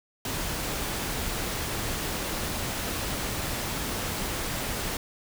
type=noise; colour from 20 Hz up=pink; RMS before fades=-31 dBFS; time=0.25-4.97 s; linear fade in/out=2 ms; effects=none